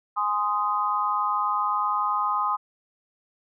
sine chord, Ab major, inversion none, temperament just, 830.6 / 1038.3 / 1245.9 Hz, Ab5 / C6 / Eb6, 0 / -14 / +2 cents, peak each -29 / -26 / -25 dBFS, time 0.16-2.57 s, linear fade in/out 20 ms, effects none

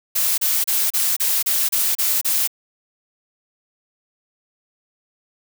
blue noise bursts, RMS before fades -19 dBFS, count 9, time 0.15-2.476 s, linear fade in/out 10 ms, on 230 ms, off 32 ms, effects none

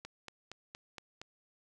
click train, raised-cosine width 0.2 ms, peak -27 dBFS, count 6, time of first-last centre 0.05-1.216 s, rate 4.29 Hz, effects none

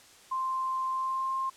sine tone with pitch glide, 1046.5 to 1059.9 Hz, C6 to C6, 0 to +22 cents, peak -28 dBFS, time 0.31-1.5 s, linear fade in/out 10 ms, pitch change +22 cents, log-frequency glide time 0.91-1.35 s, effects white hiss -55 dBFS RMS until 1.56 s + low-pass 9000 Hz 12 dB/octave

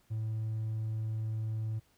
triangle tone, 109.9 Hz, A2, 2 cents flat, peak -29 dBFS, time 0.1-1.8 s, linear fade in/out 20 ms, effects tanh soft clip ceiling -27 dBFS + pink hiss -69 dBFS RMS until 1.97 s

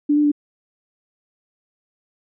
sine tone with pitch steps, 292.9 / 296.8 / 292.6 Hz, D4 / D4 / D4, -5 / +18 / -6 cents, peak -13 dBFS, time 0.09-0.318 s, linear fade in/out 10 ms, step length 76 ms, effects none

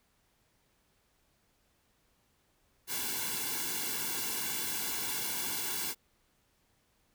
white noise with comb filter, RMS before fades -35 dBFS, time 2.87-5.95 s, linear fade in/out 50 ms, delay 1.6 ms, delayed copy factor -0.9, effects pink hiss -72 dBFS RMS until 7.14 s

